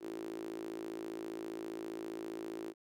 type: tone with high-pass filter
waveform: sawtooth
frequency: 55 Hz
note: A1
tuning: in tune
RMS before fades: -43 dBFS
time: 0-2.74 s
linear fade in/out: 50 ms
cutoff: 350 Hz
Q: 9.5
effects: none

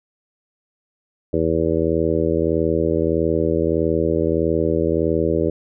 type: harmonic tone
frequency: 81.6 Hz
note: E2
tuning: 17 cents flat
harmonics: 1 / 2 / 3 / 4 / 5 / 6 / 7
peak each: -26 / -26 / -27 / -22 / -22 / -23 / -26 dBFS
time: 1.33-5.5 s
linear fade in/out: 5 ms
effects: none

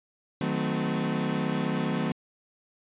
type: chord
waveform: 35% pulse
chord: D# diminished seventh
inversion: none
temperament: equal with one note detuned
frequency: 155.56 / 185 / 220 / 255.9 Hz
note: D#3 / F#3 / A3 / C4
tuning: 0 / 0 / 0 / -38 cents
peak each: -30 dBFS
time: 0.41-2.12 s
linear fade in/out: 2 ms
effects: resampled to 8000 Hz

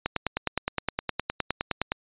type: click train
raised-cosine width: 0.3 ms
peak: -9 dBFS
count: 19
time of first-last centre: 0.06-1.92 s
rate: 9.68 Hz
effects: resampled to 8000 Hz

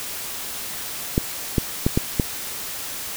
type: clicks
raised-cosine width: 3 ms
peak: -4 dBFS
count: 5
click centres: 1.179 / 1.582 / 1.865 / 1.975 / 2.198 s
effects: white hiss -31 dBFS RMS until 3.16 s

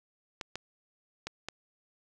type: clicks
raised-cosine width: 0.2 ms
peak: -19 dBFS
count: 4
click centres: 0.412 / 0.556 / 1.27 / 1.486 s
effects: none

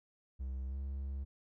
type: tone with pitch glide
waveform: triangle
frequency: 65.41 to 68.31 Hz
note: C2 to C#2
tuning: 0 to -25 cents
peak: -35 dBFS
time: 0.39-1.25 s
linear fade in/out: 20 ms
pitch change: +75 cents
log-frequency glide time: 0.68-0.76 s
effects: none

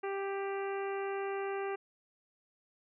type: harmonic tone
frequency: 393.6 Hz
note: G4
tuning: 7 cents sharp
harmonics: 1 / 2 / 3 / 4 / 5 / 6 / 7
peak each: -35 / -41 / -45 / -47 / -49 / -51 / -52 dBFS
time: 0.03-1.76 s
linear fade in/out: 10 ms
effects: none

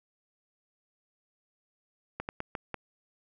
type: slowing click train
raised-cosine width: 0.5 ms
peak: -19 dBFS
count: 5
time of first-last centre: 2.2-2.743 s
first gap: 89 ms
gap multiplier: 1.29
effects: none

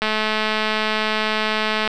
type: click train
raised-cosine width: 0.3 ms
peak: -5 dBFS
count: 402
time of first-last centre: 0.02-1.876 s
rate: 216 Hz
effects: none

